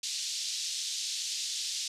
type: band-pass noise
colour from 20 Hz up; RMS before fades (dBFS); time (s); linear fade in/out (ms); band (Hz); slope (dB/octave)
pink; -35; 0.03-1.88; 5; 3600 to 7200; 24
effects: resampled to 32000 Hz